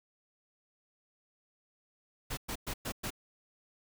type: noise bursts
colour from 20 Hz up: pink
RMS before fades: -37 dBFS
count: 5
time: 2.3-3.105 s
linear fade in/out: 10 ms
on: 73 ms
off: 110 ms
effects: none